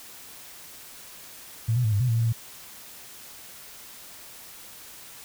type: tone with pitch steps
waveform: sine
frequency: 113.2 / 124.1 / 109 / 101.4 / 126.2 / 114.5 / 115.3 / 114.4 Hz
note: A2 / B2 / A2 / G#2 / B2 / A#2 / A#2 / A#2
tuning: +50 / +9 / -16 / -41 / +38 / -31 / -19 / -32 cents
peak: -20 dBFS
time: 1.68-2.328 s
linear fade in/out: 10 ms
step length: 81 ms
effects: white hiss -45 dBFS RMS until 5.24 s